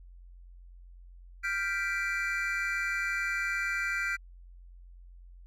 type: chord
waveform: triangle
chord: G dominant seventh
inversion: third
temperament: equal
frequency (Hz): 1396.9 / 1568 / 1975.5 / 2349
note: F6 / G6 / B6 / D7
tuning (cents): 0 / 0 / 0 / 0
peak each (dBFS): -33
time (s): 1.43-4.17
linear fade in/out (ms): 20
effects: added 44 Hz sine -48 dBFS peak until 5.46 s